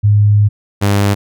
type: tone pair in turn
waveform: sine / sawtooth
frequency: 103.83 / 100.82 Hz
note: G#2 / G2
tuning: 0 / +49 cents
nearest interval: minor second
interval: 51 cents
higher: first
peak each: -6 dBFS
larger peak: neither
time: 0.03-0.49 / 0.81-1.15 s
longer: first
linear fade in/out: 20 ms
effects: none